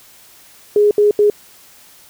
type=tone bursts at uneven times; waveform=sine; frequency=415.3 Hz; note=G#4; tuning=in tune; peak=-8 dBFS; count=3; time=0.76-0.91 / 0.98-1.11 / 1.19-1.3 s; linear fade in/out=2 ms; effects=white hiss -45 dBFS RMS until 2.09 s